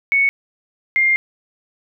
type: tone pair in turn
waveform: sine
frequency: 2217 / 2113 Hz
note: C#7 / C7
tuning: 0 / +16 cents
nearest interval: minor second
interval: 84 cents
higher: first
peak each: -12 dBFS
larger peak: neither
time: 0.12-0.29 / 0.96-1.16 s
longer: second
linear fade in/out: 0 ms
effects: none